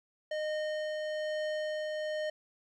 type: tone with tremolo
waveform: square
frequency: 614 Hz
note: D#5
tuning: 23 cents flat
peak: -32 dBFS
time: 0.31-2.3 s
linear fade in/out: 5 ms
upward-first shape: triangle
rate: 1.1 Hz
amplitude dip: 25%
effects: low-pass 4000 Hz 12 dB/octave + 12-bit